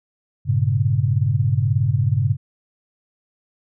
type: chord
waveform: sine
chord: G diminished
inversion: none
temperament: equal with one note detuned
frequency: 99.88 / 116.54 / 138.59 Hz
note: G2 / Bb2 / Db3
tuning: +33 / 0 / 0 cents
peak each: -20 dBFS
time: 0.45-2.37 s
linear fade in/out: 50 ms
effects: none